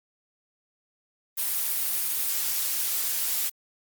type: noise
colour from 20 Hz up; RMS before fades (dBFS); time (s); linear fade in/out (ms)
blue; -27; 1.37-3.5; 20
effects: Opus 32 kbps